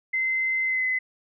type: tone with pitch glide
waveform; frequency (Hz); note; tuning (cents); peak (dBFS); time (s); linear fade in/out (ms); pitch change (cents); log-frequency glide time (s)
sine; 2064 to 2032; C7 to B6; -24 to +49; -22; 0.13-0.99; 10; -27; 0.64-0.86
effects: none

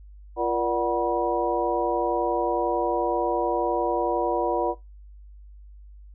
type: tone cluster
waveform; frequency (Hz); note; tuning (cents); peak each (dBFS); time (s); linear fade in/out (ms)
sine; 345 / 475.7 / 587 / 743 / 969; F4 / A#4 / D5 / F#5 / B5; -21 / +35 / -1 / +7 / -33; -28; 0.36-4.75; 50
effects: noise-tail reverb RT60 0.2 s tail -20 dB re dry + added 50 Hz sine -43 dBFS peak until 6.14 s

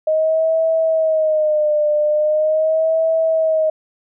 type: tone with vibrato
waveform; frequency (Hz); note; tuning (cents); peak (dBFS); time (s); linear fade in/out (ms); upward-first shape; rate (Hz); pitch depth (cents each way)
sine; 623; D#5; +2; -13; 0.07-3.7; 5; sine; 0.41; 68
effects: none

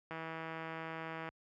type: click train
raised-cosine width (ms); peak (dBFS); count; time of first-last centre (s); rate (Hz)
0.5; -28; 192; 0.11-1.289; 162
effects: high-pass 60 Hz 12 dB/octave

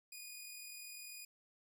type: tone with amplitude modulation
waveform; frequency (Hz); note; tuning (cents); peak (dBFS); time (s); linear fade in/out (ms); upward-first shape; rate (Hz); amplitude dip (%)
10% pulse; 2463; D#7; -18; -38; 0.12-1.25; 5; sine; 40.1; 30
effects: none

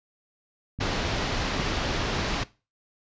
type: click train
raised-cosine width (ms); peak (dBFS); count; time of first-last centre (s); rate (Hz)
5; -22; 4; 0.79-2.005; 2.47
type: low-pass noise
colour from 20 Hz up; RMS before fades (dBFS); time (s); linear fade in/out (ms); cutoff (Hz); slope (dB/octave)
pink; -28; 0.8-2.44; 10; 5500; 24
effects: noise-tail reverb RT60 0.3 s tail -19 dB re dry + resampled to 16000 Hz

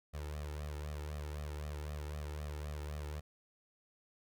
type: tone with flanger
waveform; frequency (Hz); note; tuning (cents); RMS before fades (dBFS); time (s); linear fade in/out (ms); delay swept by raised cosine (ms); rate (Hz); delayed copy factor
sawtooth; 74.6; D2; +28; -42; 0.13-3.21; 20; 1.6 to 2.29; 3.9; +1
effects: none

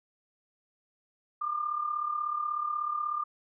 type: tone with amplitude modulation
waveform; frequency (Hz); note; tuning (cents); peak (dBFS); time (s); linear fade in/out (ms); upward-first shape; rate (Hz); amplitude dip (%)
sine; 1200; D6; +37; -26; 1.41-3.24; 10; sine; 36.4; 65
effects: none

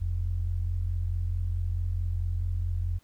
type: tone pair together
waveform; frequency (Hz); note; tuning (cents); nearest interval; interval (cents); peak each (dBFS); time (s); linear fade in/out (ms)
sine; 42.8 / 87.4; F1 / F2; -34 / +2; octave; 1236; -30 / -28; 0-2.99; 20
effects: pink hiss -65 dBFS RMS until 3.03 s

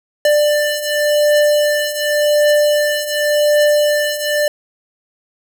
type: beating tone pair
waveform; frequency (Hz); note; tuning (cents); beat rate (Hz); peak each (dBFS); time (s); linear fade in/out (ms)
square; 592 / 592.89; D5 / D5; +14 / +16; 0.89; -18 / -14; 0.25-4.48; 2
effects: none

